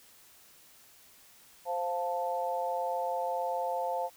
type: chord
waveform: sine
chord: F major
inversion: second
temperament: equal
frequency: 523.3 / 698.5 / 880 Hz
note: C5 / F5 / A5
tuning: 0 / 0 / 0 cents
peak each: -34 dBFS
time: 1.65-4.1 s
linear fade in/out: 50 ms
effects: white hiss -58 dBFS RMS until 4.16 s